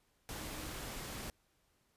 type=tone in noise; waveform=sine; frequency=310 Hz; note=D#4; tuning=6 cents flat; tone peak=-53 dBFS; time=0.39-0.74 s; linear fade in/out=0 ms; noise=pink; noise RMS=-44 dBFS; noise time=0.29-1.3 s; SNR=-12 dB; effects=pink hiss -75 dBFS RMS until 1.96 s + resampled to 32000 Hz